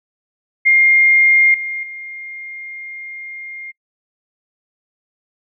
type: tone with level steps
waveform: sine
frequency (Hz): 2120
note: C7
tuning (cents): +22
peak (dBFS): -8 / -21 / -28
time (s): 0.65-3.72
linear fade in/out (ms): 20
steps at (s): 1.54 / 1.83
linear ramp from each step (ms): 2
effects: noise-tail reverb RT60 0.1 s tail -26 dB re dry